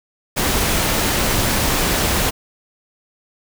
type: noise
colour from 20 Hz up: pink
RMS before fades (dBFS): -18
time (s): 0.36-2.31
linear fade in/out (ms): 20
effects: none